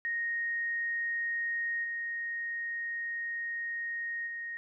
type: tone with level steps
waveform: sine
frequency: 1864.7 Hz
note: A#6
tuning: in tune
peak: -30 / -33 / -36 dBFS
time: 0.05-4.57 s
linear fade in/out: 0 ms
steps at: 1.83 / 4.26 s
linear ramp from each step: 20 ms
effects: none